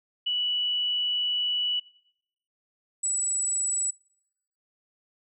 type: tone pair in turn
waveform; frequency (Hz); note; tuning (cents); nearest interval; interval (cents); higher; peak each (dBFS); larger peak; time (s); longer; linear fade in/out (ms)
sine; 2952 / 7881; F#7 / B8; -5 / -5; octave + perfect fourth; 1700; second; -24; neither; 0.26-1.8 / 3.03-3.91; first; 10
effects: noise-tail reverb RT60 0.8 s tail -23 dB re dry